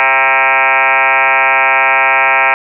sine tone with frequency modulation, 1600 Hz, G6, 35 cents sharp, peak -7 dBFS, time 0-2.54 s, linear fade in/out 0 ms, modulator 133 Hz, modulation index 6.8, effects none

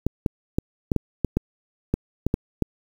clicks, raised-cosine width 3 ms, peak -7 dBFS, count 11, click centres 0.066 / 0.262 / 0.585 / 0.918 / 0.963 / 1.247 / 1.37 / 1.94 / 2.266 / 2.341 / 2.623 s, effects 7-bit

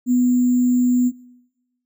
sine tone with sample-and-hold, 247.7 Hz, B3, 5 cents sharp, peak -13 dBFS, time 0.06-1.12 s, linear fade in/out 50 ms, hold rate 7350 Hz, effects noise-tail reverb RT60 1.0 s tail -22 dB re dry

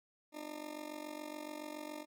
20% pulse tone with amplitude modulation, 302.5 Hz, D#4, 49 cents flat, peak -35 dBFS, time 0.32-2.06 s, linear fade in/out 50 ms, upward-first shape sine, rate 47.1 Hz, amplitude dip 80%, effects none

